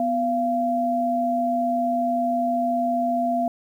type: tone pair together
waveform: sine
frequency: 247.8 / 686.9 Hz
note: B3 / F5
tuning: +6 / -29 cents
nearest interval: octave + tritone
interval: 1765 cents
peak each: -25 / -21 dBFS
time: 0-3.48 s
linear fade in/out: 2 ms
effects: 9-bit